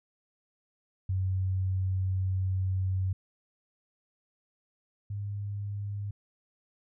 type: tone pair in turn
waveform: sine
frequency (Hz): 94.1 / 101.61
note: F#2 / G#2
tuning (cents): +30 / -37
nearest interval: minor second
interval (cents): 133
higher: second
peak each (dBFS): -26 / -32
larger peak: first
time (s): 1.09-3.13 / 5.1-6.11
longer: first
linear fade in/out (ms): 5
effects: none